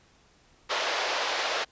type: band-pass noise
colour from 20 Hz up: pink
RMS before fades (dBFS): -29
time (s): 0.69-1.65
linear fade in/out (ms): 20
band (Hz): 500 to 5300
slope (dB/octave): 24
effects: pink hiss -61 dBFS RMS until 1.71 s + resampled to 16000 Hz